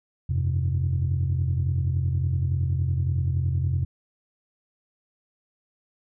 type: chord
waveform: sine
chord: F suspended second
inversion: none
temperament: equal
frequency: 87.31 / 98 / 130.81 Hz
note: F2 / G2 / C3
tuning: 0 / 0 / 0 cents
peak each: -23 / -29 / -24 dBFS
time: 0.29-3.85 s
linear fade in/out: 10 ms
effects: tanh soft clip ceiling -16 dBFS